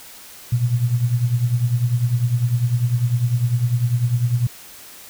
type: tone with tremolo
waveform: sine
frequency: 120.7 Hz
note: B2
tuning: 39 cents flat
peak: -12 dBFS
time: 0.52-4.47 s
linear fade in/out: 5 ms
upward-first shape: triangle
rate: 10 Hz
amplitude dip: 80%
effects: white hiss -41 dBFS RMS until 5.09 s